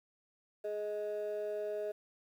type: ring-modulated tone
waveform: triangle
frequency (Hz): 523.3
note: C5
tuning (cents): 0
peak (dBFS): -29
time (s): 0.64-1.92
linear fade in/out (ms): 10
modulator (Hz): 105
effects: tanh soft clip ceiling -29 dBFS + 11-bit